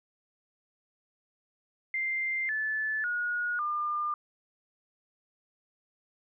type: tone with pitch steps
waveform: sine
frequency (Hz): 2093 / 1739.8 / 1446.2 / 1202.1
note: C7 / A6 / F#6 / D6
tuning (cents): 0 / -20 / -40 / +40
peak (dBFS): -28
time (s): 1.94-4.14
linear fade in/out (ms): 2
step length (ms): 550
effects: none